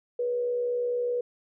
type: tone with frequency modulation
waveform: sine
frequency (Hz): 486.6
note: B4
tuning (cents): -26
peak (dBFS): -25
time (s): 0.19-1.21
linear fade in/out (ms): 5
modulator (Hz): 68.5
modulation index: 0.26
effects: none